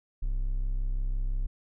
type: tone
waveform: triangle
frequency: 32.94 Hz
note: C1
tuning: 12 cents sharp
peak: -24 dBFS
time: 0.22-1.47 s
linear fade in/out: 10 ms
effects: none